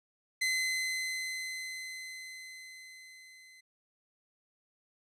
sawtooth tone with level ramp, 2046 Hz, C7, 39 cents flat, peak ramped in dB -24 to -51 dBFS, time 0.41-3.61 s, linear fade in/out 10 ms, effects low-pass 10000 Hz 12 dB/octave

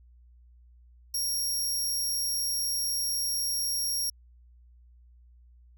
20% pulse tone, 5588 Hz, F8, in tune, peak -22 dBFS, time 1.14-4.1 s, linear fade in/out 5 ms, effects added 60 Hz sine -53 dBFS peak until 5.77 s

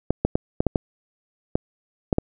clicks, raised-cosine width 2 ms, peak -5 dBFS, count 9, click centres 0.106 / 0.25 / 0.355 / 0.605 / 0.667 / 0.758 / 1.555 / 2.128 / 2.184 s, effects none

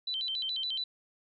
sine tone with vibrato, 3520 Hz, A7, in tune, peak -31 dBFS, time 0.07-0.84 s, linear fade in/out 5 ms, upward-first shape square, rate 7.1 Hz, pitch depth 210 cents each way, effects none

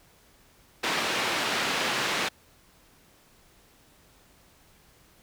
white band-pass noise, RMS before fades -28 dBFS, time 0.83-2.29 s, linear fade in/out 10 ms, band 180 to 3100 Hz, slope 12 dB/octave, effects pink hiss -59 dBFS RMS until 5.22 s

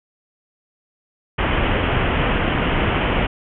pink low-pass noise, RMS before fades -19 dBFS, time 1.38-3.27 s, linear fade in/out 10 ms, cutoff 3200 Hz, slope 96 dB/octave, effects none

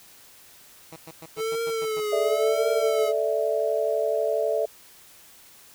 10% pulse tone bursts, 161.4 Hz, E3, 36 cents flat, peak -31 dBFS, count 8, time 0.92-2.002 s, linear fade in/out 2 ms, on 39 ms, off 110 ms
square tone with vibrato, 436.7 Hz, A4, 13 cents flat, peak -26 dBFS, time 1.36-3.13 s, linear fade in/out 50 ms, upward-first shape triangle, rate 0.93 Hz, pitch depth 100 cents each way
sine chord, A suspended fourth, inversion none, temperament equal, 440 / 587.3 / 659.3 Hz, A4 / D5 / E5, 0 / 0 / 0 cents, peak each -26 dBFS, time 2.12-4.66 s, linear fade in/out 10 ms
effects white hiss -51 dBFS RMS until 5.74 s

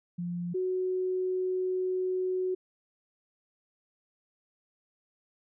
sine tone pair in turn, 174.61 / 370 Hz, F3 / F#4, 0 / 0 cents, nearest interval octave + minor second, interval 1300 cents, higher second, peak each -31 / -27 dBFS, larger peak second, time 0.18-0.54 / 0.54-2.55 s, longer second, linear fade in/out 10 ms, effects none

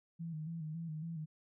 sine tone with vibrato, 160.5 Hz, E3, 46 cents flat, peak -39 dBFS, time 0.19-1.26 s, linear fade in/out 20 ms, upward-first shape square, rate 3.6 Hz, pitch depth 61 cents each way, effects none

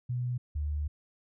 sine tone pair in turn, 123.47 / 74.18 Hz, B2 / D2, 0 / +18 cents, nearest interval major sixth, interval 882 cents, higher first, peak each -29 / -29 dBFS, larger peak neither, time 0.09-0.38 / 0.55-0.88 s, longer second, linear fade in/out 10 ms, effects none

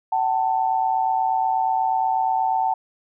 sine tone pair together, 759 / 887.3 Hz, F#5 / A5, +44 / +14 cents, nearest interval minor third, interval 270 cents, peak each -21 dBFS, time 0.12-2.74 s, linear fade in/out 5 ms, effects none

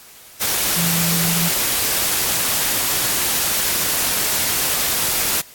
sine tone in noise, 168.9 Hz, E3, 42 cents sharp, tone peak -20 dBFS, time 0.76-1.5 s, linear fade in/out 20 ms, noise white, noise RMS -19 dBFS, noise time 0.4-5.42 s, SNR -4 dB, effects white hiss -43 dBFS RMS until 5.54 s + AAC 64 kbps

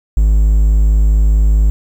triangle tone, 52.3 Hz, G#1, 13 cents sharp, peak -5 dBFS, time 0.17-1.7 s, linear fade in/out 0 ms, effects 7-bit

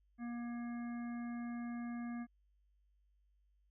harmonic tone, 237.9 Hz, A#3, 35 cents sharp, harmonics 1 / 3 / 5 / 7 / 9, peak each -40 / -54 / -57 / -57 / -60 dBFS, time 0.18-2.27 s, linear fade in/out 50 ms, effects added 50 Hz sine -70 dBFS peak until 3.7 s

